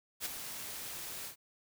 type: noise with ADSR envelope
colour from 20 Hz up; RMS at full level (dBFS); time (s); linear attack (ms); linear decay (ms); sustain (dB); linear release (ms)
white; -35; 0.2-1.36; 55; 15; -8; 96
effects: none